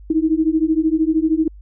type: beating tone pair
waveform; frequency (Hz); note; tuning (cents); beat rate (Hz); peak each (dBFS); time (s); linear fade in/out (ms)
sine; 311.1 / 324.1; D#4 / E4; 0 / -29; 13; -17; 0.1-1.48; 5
effects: added 50 Hz sine -37 dBFS peak until 1.61 s